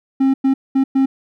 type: tone bursts at uneven times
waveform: triangle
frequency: 268.1 Hz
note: C4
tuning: 42 cents sharp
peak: -9 dBFS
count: 4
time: 0.2-0.34 / 0.44-0.54 / 0.75-0.84 / 0.95-1.06 s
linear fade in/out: 10 ms
effects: none